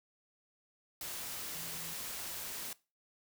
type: tone in noise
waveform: sine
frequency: 164.81 Hz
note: E3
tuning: in tune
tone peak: -53 dBFS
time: 1.55-1.94 s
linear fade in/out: 2 ms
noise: white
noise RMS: -42 dBFS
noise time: 1.01-2.73 s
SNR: -14 dB
effects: noise-tail reverb RT60 0.3 s tail -21 dB re dry